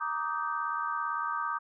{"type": "chord", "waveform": "sine", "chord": "Eb major seventh", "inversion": "second", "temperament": "just", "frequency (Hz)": [933.4, 1166.7, 1244.5, 1555.6], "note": ["Bb5", "D6", "Eb6", "G6"], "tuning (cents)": [2, -12, 0, -14], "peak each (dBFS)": [-37, -34, -34, -37], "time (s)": [0, 1.59], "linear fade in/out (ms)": 20, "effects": []}